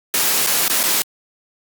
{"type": "noise with dropouts", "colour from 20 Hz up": "white", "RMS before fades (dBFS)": -17, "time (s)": [0.14, 1.02], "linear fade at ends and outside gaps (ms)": 1, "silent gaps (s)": [[0.465, 0.47], [0.681, 0.698], [0.831, 0.837]], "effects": ["high-pass 200 Hz 12 dB/octave", "Opus 48 kbps"]}